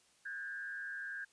sine tone with frequency modulation, 1610 Hz, G6, 46 cents sharp, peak -40 dBFS, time 0.25-1.25 s, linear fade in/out 10 ms, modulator 119 Hz, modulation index 0.7, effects white hiss -69 dBFS RMS until 1.32 s + resampled to 22050 Hz

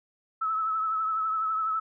sine tone with vibrato, 1300 Hz, E6, 24 cents flat, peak -25 dBFS, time 0.41-1.8 s, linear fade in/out 10 ms, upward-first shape triangle, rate 12 Hz, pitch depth 41 cents each way, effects none

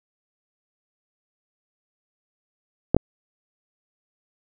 clicks, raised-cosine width 2 ms, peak -3 dBFS, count 2, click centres 2.946 / 2.966 s, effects none

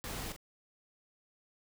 pink noise with echo, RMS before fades -41 dBFS, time 0.04-0.32 s, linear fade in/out 0 ms, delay 43 ms, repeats 1, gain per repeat -8 dB, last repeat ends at 0.363 s, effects none

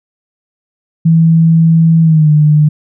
sine tone with pitch glide, 163.6 to 150.89 Hz, E3 to D3, -13 to +47 cents, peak -4 dBFS, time 1.05-2.69 s, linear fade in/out 10 ms, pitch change -140 cents, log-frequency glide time 2.02-2.3 s, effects none

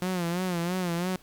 sawtooth tone with vibrato, 177.2 Hz, F3, 25 cents sharp, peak -23 dBFS, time 0.02-1.16 s, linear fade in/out 0 ms, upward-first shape sine, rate 3 Hz, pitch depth 88 cents each way, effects pink hiss -56 dBFS RMS until 1.22 s

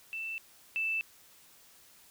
sine tone pair in turn, 2663 / 2646 Hz, E7 / E7, +17 / +6 cents, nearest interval unison, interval 11 cents, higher first, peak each -35 / -29 dBFS, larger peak second, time 0.13-0.38 / 0.76-1.01 s, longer neither, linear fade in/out 0 ms, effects white hiss -59 dBFS RMS until 2.1 s

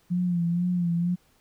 sine tone with vibrato, 174.61 Hz, F3, in tune, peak -22 dBFS, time 0.1-1.16 s, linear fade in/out 20 ms, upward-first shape sine, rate 2.1 Hz, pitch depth 51 cents each way, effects pink hiss -64 dBFS RMS until 1.4 s

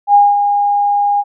sine tone with ADSR envelope, 815 Hz, G#5, 33 cents flat, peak -3 dBFS, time 0.07-1.24 s, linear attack 74 ms, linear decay 210 ms, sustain -7 dB, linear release 45 ms, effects none

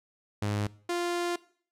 sawtooth tone pair in turn, 103.6 / 348.5 Hz, G#2 / F4, -4 / -4 cents, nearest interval octave + major sixth, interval 2100 cents, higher second, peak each -24 dBFS, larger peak neither, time 0.42-0.67 / 0.89-1.36 s, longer second, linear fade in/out 5 ms, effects noise-tail reverb RT60 0.5 s tail -20 dB re dry + low-pass 10000 Hz 12 dB/octave

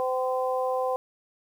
harmonic tone, 256.8 Hz, C4, 32 cents flat, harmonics 2 / 3 / 4, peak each -26 / -30 / -32 dBFS, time 0-0.96 s, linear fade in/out 0 ms, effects 9-bit

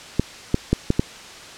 clicks, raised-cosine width 3 ms, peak -3 dBFS, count 5, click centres 0.196 / 0.544 / 0.73 / 0.904 / 0.995 s, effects white hiss -39 dBFS RMS until 1.57 s + low-pass 6000 Hz 12 dB/octave

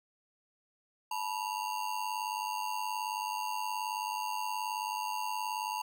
square ring-modulated tone, 926 Hz, A#5, 12 cents flat, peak -31 dBFS, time 1.11-5.82 s, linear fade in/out 5 ms, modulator 49.4 Hz, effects none

